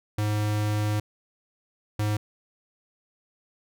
square tone pair in turn, 105.4 / 105.4 Hz, G#2 / G#2, +26 / +26 cents, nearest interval unison, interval 0 cents, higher neither, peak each -24 dBFS, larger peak neither, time 0.18-1 / 1.99-2.17 s, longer first, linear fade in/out 5 ms, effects none

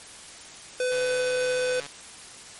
square tone, 503 Hz, B4, 32 cents sharp, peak -24 dBFS, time 0.8-1.8 s, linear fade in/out 2 ms
click train, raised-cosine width 0.2 ms, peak -21 dBFS, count 135, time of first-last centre 0.92-1.864 s, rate 142 Hz
effects white hiss -44 dBFS RMS until 2.59 s + MP3 48 kbps

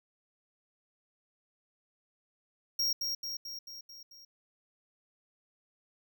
square tone with echo, 5588 Hz, F8, in tune, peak -28 dBFS, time 2.79-2.93 s, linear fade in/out 5 ms, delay 220 ms, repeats 6, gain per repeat -4 dB, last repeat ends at 4.25 s, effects none

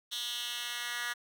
10% pulse tone with high-pass filter sweep, 240.6 Hz, B3, 45 cents flat, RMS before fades -37 dBFS, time 0.11-1.14 s, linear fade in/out 20 ms, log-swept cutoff 3500 to 1800 Hz, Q 2.9, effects none

